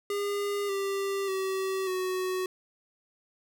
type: tone with pitch steps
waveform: square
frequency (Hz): 406 / 394 / 382.3 / 371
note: G#4 / G4 / G4 / F#4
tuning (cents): -39 / +9 / -43 / +5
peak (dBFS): -29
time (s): 0.1-2.46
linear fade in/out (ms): 2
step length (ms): 590
effects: none